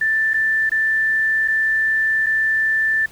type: tone with dropouts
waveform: sine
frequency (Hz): 1768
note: A6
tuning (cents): +8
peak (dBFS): -15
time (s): 0.01-3.06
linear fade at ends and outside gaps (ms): 5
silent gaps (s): 0.335-0.341 / 0.695-0.717 / 1.478-1.482 / 2.262-2.266
effects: pink hiss -46 dBFS RMS until 3.11 s